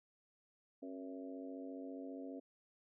harmonic tone with a mistuned harmonic, 94.8 Hz, F#2, 43 cents sharp, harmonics 3 / 4 / 5 / 6 / 7, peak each -46 / -55 / -53 / -56 / -55 dBFS, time 0.82-2.4 s, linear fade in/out 10 ms, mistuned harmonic 3, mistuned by -74 cents, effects none

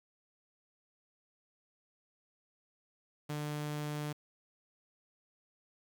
sawtooth tone, 149 Hz, D3, 25 cents sharp, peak -32 dBFS, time 3.29-4.13 s, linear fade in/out 10 ms, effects 10-bit

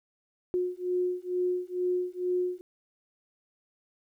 sine beating tone pair, 360 / 362.2 Hz, F#4 / F#4, -47 / -37 cents, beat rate 2.2 Hz, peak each -30 dBFS, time 0.54-2.61 s, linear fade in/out 0 ms, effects 11-bit

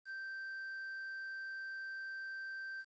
triangle tone with quantisation, 1563 Hz, G6, 6 cents flat, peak -40 dBFS, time 0.05-2.85 s, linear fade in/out 50 ms, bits 10, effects resampled to 16000 Hz

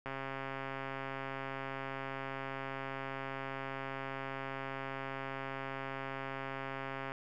click train, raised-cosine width 0.5 ms, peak -25 dBFS, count 954, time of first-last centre 0.06-7.119 s, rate 135 Hz, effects none

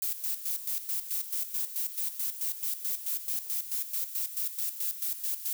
violet noise with tremolo, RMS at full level -31 dBFS, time 0.02-5.53 s, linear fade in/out 2 ms, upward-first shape square, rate 4.6 Hz, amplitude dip 70%, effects none

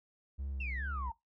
triangle tone with vibrato, 66.3 Hz, C2, 23 cents sharp, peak -34 dBFS, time 0.38-1.11 s, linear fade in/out 20 ms, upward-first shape sine, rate 2.4 Hz, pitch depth 79 cents each way
sine exponential sweep, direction down, 2767 to 885 Hz, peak -38 dBFS, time 0.6-1.12 s, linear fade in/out 5 ms
effects noise-tail reverb RT60 0.2 s tail -22 dB re dry + tanh soft clip ceiling -26 dBFS

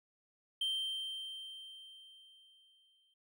triangle tone with exponential decay, 3136 Hz, G7, in tune, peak -30 dBFS, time 0.61-3.14 s, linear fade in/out 5 ms, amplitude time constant 550 ms, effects none

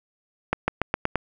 accelerating click train, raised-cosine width 0.5 ms, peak -6 dBFS, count 6, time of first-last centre 0.53-1.157 s, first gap 150 ms, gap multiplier 0.91, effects none

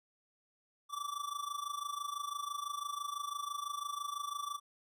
square tone with amplitude modulation, 1161 Hz, D6, 20 cents flat, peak -35 dBFS, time 0.89-4.6 s, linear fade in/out 50 ms, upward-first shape sine, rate 26 Hz, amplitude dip 80%, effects resampled to 32000 Hz

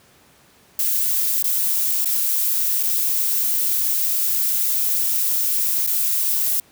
violet noise with dropouts, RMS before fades -20 dBFS, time 0.79-6.6 s, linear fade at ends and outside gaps 2 ms, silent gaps 1.425-1.441 / 2.047-2.056 / 2.829-2.833 / 5.866-5.873 s, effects pink hiss -53 dBFS RMS until 6.71 s + high-pass 80 Hz 12 dB/octave

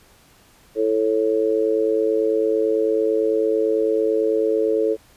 sine tone with amplitude modulation, 440 Hz, A4, in tune, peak -12 dBFS, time 0.75-4.97 s, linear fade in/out 50 ms, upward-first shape sine, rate 109 Hz, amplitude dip 100%, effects pink hiss -53 dBFS RMS until 5.16 s + resampled to 32000 Hz

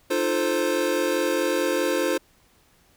square chord, F dominant seventh, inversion third, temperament equal with one note detuned, 304.4 / 349.2 / 440 / 523.3 Hz, Eb4 / F4 / A4 / C5, -38 / 0 / 0 / 0 cents, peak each -29 / -27 / -30 / -26 dBFS, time 0.1-2.18 s, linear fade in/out 10 ms, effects pink hiss -60 dBFS RMS until 2.96 s

